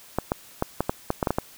clicks, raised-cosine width 1 ms, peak -8 dBFS, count 10, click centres 0.186 / 0.319 / 0.624 / 0.806 / 0.895 / 1.104 / 1.228 / 1.272 / 1.306 / 1.385 s, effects white hiss -49 dBFS RMS until 1.57 s

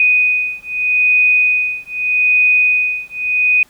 sine beating tone pair, 2489 / 2489.81 Hz, D#7 / D#7, 0 / +1 cents, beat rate 0.81 Hz, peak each -14 dBFS, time 0-3.63 s, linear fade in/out 2 ms, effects pink hiss -50 dBFS RMS until 3.69 s

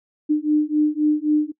sine beating tone pair, 300 / 303.8 Hz, D4 / D#4, +37 / -41 cents, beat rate 3.8 Hz, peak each -19 dBFS, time 0.29-1.52 s, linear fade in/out 20 ms, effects noise-tail reverb RT60 0.1 s tail -23 dB re dry

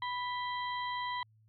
harmonic tone with a mistuned harmonic, 987.8 Hz, B5, in tune, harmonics 1 / 2 / 3 / 4, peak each -35 / -41 / -45 / -47 dBFS, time 0.02-1.23 s, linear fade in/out 2 ms, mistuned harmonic 3, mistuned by +120 cents, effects added 109 Hz sine -62 dBFS peak until 1.48 s

